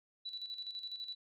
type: tone with tremolo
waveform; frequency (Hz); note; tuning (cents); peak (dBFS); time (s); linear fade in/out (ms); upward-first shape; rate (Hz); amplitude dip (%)
sine; 3953; B7; +1; -39; 0.25-1.15; 10; square; 12; 60
effects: none